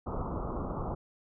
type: low-pass noise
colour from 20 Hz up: pink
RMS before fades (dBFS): -35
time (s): 0.06-0.95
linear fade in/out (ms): 10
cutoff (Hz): 1300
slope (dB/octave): 96
effects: none